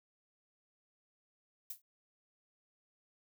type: noise with exponential decay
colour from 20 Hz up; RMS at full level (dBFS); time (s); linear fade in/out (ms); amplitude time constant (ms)
violet; -38; 1.7-1.82; 5; 24
effects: none